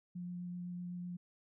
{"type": "tone with vibrato", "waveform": "sine", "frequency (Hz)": 177.2, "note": "F3", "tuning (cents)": 25, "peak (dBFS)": -40, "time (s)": [0.15, 1.17], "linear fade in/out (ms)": 10, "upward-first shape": "sine", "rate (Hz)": 7.9, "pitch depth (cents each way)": 9, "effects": []}